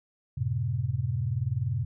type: chord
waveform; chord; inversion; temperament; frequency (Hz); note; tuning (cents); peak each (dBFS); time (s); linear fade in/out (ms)
sine; F# diminished; none; equal with one note detuned; 90.96 / 110 / 130.81; F#2 / A2 / C3; -29 / 0 / 0; -33 / -30 / -29; 0.37-1.85; 10
effects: none